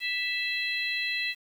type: harmonic tone with a mistuned harmonic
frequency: 659.3 Hz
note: E5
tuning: in tune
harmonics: 3 / 4 / 5 / 6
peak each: -32 / -31 / -38 / -34 dBFS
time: 0-1.35 s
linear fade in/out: 50 ms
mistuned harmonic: 6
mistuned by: +37 cents
effects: 9-bit